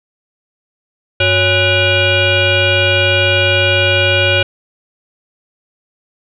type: tone with frequency modulation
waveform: sine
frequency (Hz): 1480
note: F#6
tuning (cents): 0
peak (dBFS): -9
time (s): 1.2-4.43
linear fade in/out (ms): 5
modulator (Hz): 461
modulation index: 3.7
effects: none